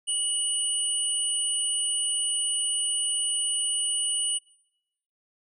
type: tone pair together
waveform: sine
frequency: 2934 / 9341 Hz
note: F#7 / D9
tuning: -15 / -10 cents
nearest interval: octave + minor sixth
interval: 2005 cents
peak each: -29 / -26 dBFS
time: 0.07-4.39 s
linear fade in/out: 20 ms
effects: noise-tail reverb RT60 0.9 s tail -24 dB re dry